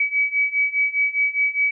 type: beating tone pair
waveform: sine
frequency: 2276 / 2280.9 Hz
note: C#7 / C#7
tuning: +45 / +49 cents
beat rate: 4.9 Hz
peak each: -22 / -20 dBFS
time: 0-1.71 s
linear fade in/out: 5 ms
effects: none